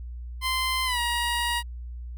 15% pulse tone with pitch glide, 1038 to 951.9 Hz, C6 to A#5, -14 to +36 cents, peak -18 dBFS, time 0.41-1.63 s, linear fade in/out 50 ms, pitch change -150 cents, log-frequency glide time 0.85-0.99 s, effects added 60 Hz sine -34 dBFS peak until 2.17 s

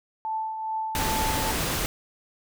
sine tone with tremolo, 879 Hz, A5, 2 cents flat, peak -25 dBFS, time 0.25-1.51 s, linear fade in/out 0 ms, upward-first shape triangle, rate 2.4 Hz, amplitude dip 50%
pink noise, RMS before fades -27 dBFS, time 0.95-1.86 s, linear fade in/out 0 ms
effects none

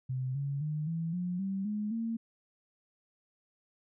sine tone with pitch steps, 129.3 / 140.19 / 152 / 164.8 / 178.68 / 193.73 / 210 / 227.7 Hz, C3 / C#3 / D#3 / E3 / F3 / G3 / G#3 / A#3, -20 / +20 / -40 / 0 / +40 / -20 / +19 / -40 cents, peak -31 dBFS, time 0.09-2.17 s, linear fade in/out 10 ms, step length 260 ms, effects none

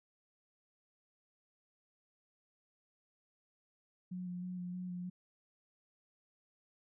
sine tone with vibrato, 180 Hz, F#3, 47 cents flat, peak -39 dBFS, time 4.11-5.1 s, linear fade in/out 10 ms, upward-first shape square, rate 3.2 Hz, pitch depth 16 cents each way, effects none

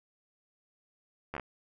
slowing click train, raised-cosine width 0.5 ms, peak -22 dBFS, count 5, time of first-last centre 1.34-1.397 s, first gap 12 ms, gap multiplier 1.12, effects none

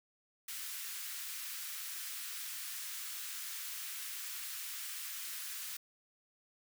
white high-pass noise, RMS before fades -43 dBFS, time 0.48-5.77 s, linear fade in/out 5 ms, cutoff 1300 Hz, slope 24 dB/octave, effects none

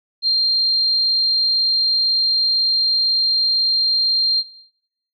sine tone, 4186 Hz, C8, in tune, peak -13 dBFS, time 0.22-4.44 s, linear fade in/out 50 ms, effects noise-tail reverb RT60 0.8 s tail -19 dB re dry + MP3 96 kbps

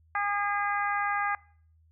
harmonic tone, 407.3 Hz, G#4, 34 cents flat, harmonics 2 / 3 / 4 / 5 / 6, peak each -30 / -31 / -32 / -35 / -44 dBFS, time 0.15-1.35 s, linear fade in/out 2 ms, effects noise-tail reverb RT60 0.5 s tail -22 dB re dry + added 80 Hz sine -59 dBFS peak until 1.91 s

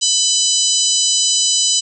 harmonic tone, 998 Hz, B5, 18 cents sharp, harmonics 3 / 4 / 5 / 6 / 7 / 8, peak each -20 / -20 / -20 / -20 / -20 / -20 dBFS, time 0.01-1.81 s, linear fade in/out 20 ms, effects none

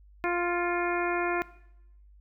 harmonic tone with a mistuned harmonic, 349.2 Hz, F4, in tune, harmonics 1 / 2 / 3 / 4 / 5 / 6 / 7, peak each -29 / -32 / -34 / -35 / -36 / -37 / -37 dBFS, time 0.24-1.42 s, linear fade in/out 0 ms, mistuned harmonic 6, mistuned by +33 cents, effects noise-tail reverb RT60 0.8 s tail -18 dB re dry + added 50 Hz sine -52 dBFS peak until 2.2 s

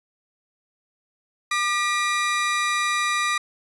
30% pulse tone pair together, 1200 / 1938.6 Hz, D6 / B6, +37 / -33 cents, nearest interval minor sixth, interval 830 cents, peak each -20 / -22 dBFS, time 1.51-3.38 s, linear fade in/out 5 ms, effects resampled to 22050 Hz + 9-bit

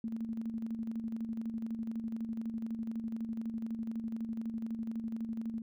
sine tone with tremolo, 226 Hz, A3, 47 cents sharp, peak -33 dBFS, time 0.04-5.62 s, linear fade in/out 2 ms, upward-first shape square, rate 12 Hz, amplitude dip 50%, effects none

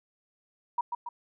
sine tone with echo, 957 Hz, A#5, 45 cents sharp, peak -24 dBFS, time 0.78-0.81 s, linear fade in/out 5 ms, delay 140 ms, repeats 2, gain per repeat -5 dB, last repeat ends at 1.09 s, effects none

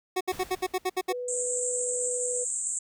25% pulse tone bursts, 370 Hz, F#4, in tune, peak -21 dBFS, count 9, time 0.16-1.128 s, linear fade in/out 10 ms, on 48 ms, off 67 ms
pink noise with exponential decay, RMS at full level -41 dBFS, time 0.32-1.29 s, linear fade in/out 0 ms, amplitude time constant 210 ms
sine tone, 493.9 Hz, B4, in tune, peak -31 dBFS, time 1.09-2.45 s, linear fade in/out 20 ms
white band-pass noise, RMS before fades -31 dBFS, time 1.28-2.79 s, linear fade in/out 5 ms, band 7200 to 8400 Hz, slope 96 dB/octave
effects none

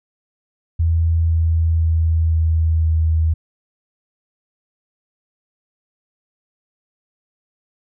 sine tone with pitch steps, 82.41 / 81.84 / 81.28 / 80.71 / 80.16 Hz, E2 / E2 / E2 / E2 / E2, 0 / -12 / -24 / -36 / -48 cents, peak -13 dBFS, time 0.79-3.34 s, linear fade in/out 10 ms, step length 510 ms, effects none

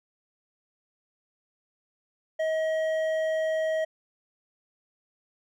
triangle tone with hard clipping, 635 Hz, D#5, 35 cents sharp, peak -26 dBFS, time 2.39-3.85 s, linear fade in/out 10 ms, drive 11 dB, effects none

